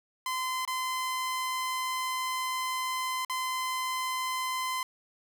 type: tone with dropouts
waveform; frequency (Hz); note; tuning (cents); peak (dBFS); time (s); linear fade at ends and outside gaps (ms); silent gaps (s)
sawtooth; 1029; C6; -29; -26; 0.26-4.83; 2; 0.651-0.676 / 3.249-3.297
effects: none